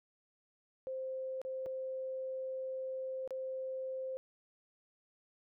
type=tone with dropouts; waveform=sine; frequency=523.3 Hz; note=C5; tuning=in tune; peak=-37 dBFS; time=0.87-4.17 s; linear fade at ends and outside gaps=0 ms; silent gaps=1.416-1.45 / 1.66-1.664 / 3.276-3.307 s; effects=none